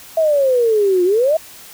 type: exponential two-way sweep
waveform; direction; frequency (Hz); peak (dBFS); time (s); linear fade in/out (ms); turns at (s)
sine; down then up; 659.3 to 349.2 to 659.3; -11; 0.17-1.37; 5; 1.04
effects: white hiss -39 dBFS RMS until 1.73 s